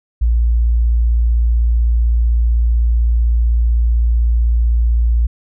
sine tone, 57.9 Hz, A#1, 11 cents flat, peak -10 dBFS, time 0.21-5.27 s, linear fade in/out 10 ms, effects none

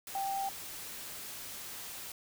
sine tone in noise, 784 Hz, G5, in tune, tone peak -32 dBFS, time 0.15-0.49 s, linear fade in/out 2 ms, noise white, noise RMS -44 dBFS, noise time 0.07-2.12 s, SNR +9 dB, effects none

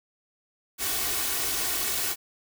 white noise with comb filter, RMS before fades -28 dBFS, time 0.78-2.16 s, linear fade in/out 50 ms, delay 2.7 ms, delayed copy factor +0.65, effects none

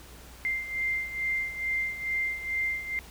sine beating tone pair, 2093 / 2095.3 Hz, C7 / C7, 0 / +2 cents, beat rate 2.3 Hz, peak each -29 / -34 dBFS, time 0.45-2.99 s, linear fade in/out 0 ms, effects added 60 Hz sine -49 dBFS peak until 3.1 s + pink hiss -50 dBFS RMS until 3.1 s

